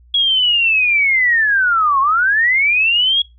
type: linear two-way sweep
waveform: sine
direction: down then up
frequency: 3340 to 1054 to 3340 Hz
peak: -11 dBFS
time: 0.14-3.22 s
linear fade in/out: 5 ms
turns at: 2 s
effects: noise-tail reverb RT60 0.2 s tail -22 dB re dry + added 60 Hz sine -44 dBFS peak until 3.38 s